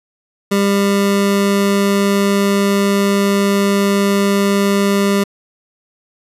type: tone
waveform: 25% pulse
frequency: 199.6 Hz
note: G3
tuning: 32 cents sharp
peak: -8 dBFS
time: 0.51-5.24 s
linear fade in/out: 10 ms
effects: resampled to 32000 Hz